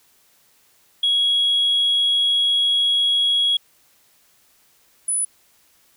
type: tone pair in turn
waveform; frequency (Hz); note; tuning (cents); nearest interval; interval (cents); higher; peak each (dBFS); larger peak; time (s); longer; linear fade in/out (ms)
sine; 3322 / 9955; G#7 / D#9; 0 / 0; octave + perfect fifth; 1900; second; -14 / -18; first; 1.03-3.57 / 5.08-5.25; first; 5
effects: tanh soft clip ceiling -12 dBFS + white hiss -58 dBFS RMS until 5.96 s